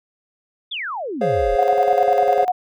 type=exponential sweep; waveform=sine; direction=down; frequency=3683 to 31.92 Hz; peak=-24 dBFS; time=0.71-1.56 s; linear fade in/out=10 ms
type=chord; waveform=triangle; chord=Db major seventh; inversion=second; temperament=equal; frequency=415.3 / 523.3 / 554.4 / 698.5 Hz; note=Ab4 / C5 / Db5 / F5; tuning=0 / 0 / 0 / 0 cents; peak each=-20 dBFS; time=1.21-2.45 s; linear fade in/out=5 ms
type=tone with tremolo; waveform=sine; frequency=727 Hz; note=F#5; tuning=31 cents flat; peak=-14 dBFS; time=1.58-2.52 s; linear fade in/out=10 ms; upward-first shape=square; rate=10 Hz; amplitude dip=70%
effects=none